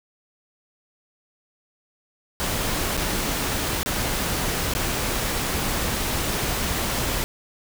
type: noise with dropouts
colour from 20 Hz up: pink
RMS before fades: -25 dBFS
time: 2.4-7.24 s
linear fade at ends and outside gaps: 0 ms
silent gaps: 2.969-2.975 / 3.831-3.86 / 4.737-4.75 s
effects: none